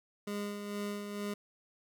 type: tone with tremolo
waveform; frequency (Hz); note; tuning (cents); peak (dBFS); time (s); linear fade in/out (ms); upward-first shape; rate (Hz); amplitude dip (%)
25% pulse; 205; G#3; -22; -31; 0.27-1.34; 5; sine; 2.2; 45
effects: none